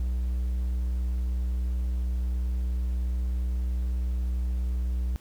triangle tone, 61.5 Hz, B1, 7 cents flat, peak -23 dBFS, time 0-5.16 s, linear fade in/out 0 ms, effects pink hiss -57 dBFS RMS until 5.2 s

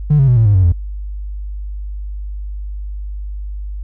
triangle tone with pitch steps, 148.8 / 135.66 / 123.69 / 112.77 / 102.81 / 93.74 / 85.46 Hz, D3 / C#3 / B2 / A2 / G#2 / F#2 / F2, +23 / -37 / +3 / +43 / -17 / +23 / -37 cents, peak -4 dBFS, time 0.1-0.723 s, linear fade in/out 10 ms, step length 89 ms, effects tanh soft clip ceiling -4 dBFS + added 50 Hz sine -22 dBFS peak until 3.83 s

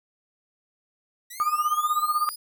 5% pulse linear sweep, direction up, 1898 to 5020 Hz, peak -28 dBFS, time 1.3-2.36 s, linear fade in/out 10 ms
sine tone with tremolo, 1216 Hz, D#6, 40 cents flat, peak -18 dBFS, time 1.4-2.29 s, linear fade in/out 0 ms, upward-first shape sine, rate 16 Hz, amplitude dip 80%
effects none

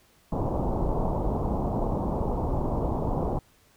pink low-pass noise, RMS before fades -27 dBFS, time 0.32-3.39 s, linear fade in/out 5 ms, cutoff 1000 Hz, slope 48 dB/octave, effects pink hiss -61 dBFS RMS until 3.76 s

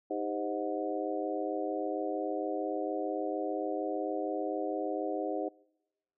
harmonic tone with a mistuned harmonic, 104.3 Hz, G#2, 8 cents sharp, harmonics 3 / 4 / 5 / 6 / 7, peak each -36 / -37 / -38 / -39 / -39 dBFS, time 0.1-5.49 s, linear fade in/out 10 ms, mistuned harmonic 4, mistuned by -75 cents, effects noise-tail reverb RT60 1.0 s tail -26 dB re dry

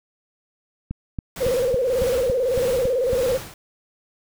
click train, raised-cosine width 5 ms, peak -15 dBFS, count 9, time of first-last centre 0.91-3.132 s, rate 3.6 Hz
pink noise with tremolo, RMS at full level -31 dBFS, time 1.36-3.54 s, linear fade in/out 2 ms, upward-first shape sine, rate 1.7 Hz, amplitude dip 80%
sine tone with vibrato, 504 Hz, B4, 35 cents sharp, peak -18 dBFS, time 1.4-3.38 s, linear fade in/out 20 ms, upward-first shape square, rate 18 Hz, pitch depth 86 cents each way
effects none

